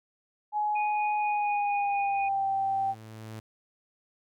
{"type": "tone with pitch glide", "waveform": "sine", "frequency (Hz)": [841, 780.2], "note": ["G#5", "G5"], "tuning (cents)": [22, -8], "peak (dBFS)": -25, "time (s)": [0.52, 2.95], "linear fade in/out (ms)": 50, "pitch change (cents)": -130, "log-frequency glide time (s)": [1.19, 2.47]}
{"type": "tone with tremolo", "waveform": "sine", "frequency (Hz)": 2474, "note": "D#7", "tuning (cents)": -10, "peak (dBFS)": -33, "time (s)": [0.75, 2.29], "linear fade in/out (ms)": 10, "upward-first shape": "triangle", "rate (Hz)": 4.2, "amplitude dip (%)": 45}
{"type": "tone with exponential growth", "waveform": "sawtooth", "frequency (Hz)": 110, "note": "A2", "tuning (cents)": 0, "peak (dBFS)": -34, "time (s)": [1.14, 3.4], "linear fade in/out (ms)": 5, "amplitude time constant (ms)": 490}
{"effects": []}